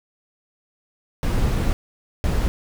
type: noise bursts at uneven times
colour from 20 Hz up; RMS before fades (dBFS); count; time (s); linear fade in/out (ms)
brown; -20; 2; 1.23-1.73 / 2.24-2.48; 0
effects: none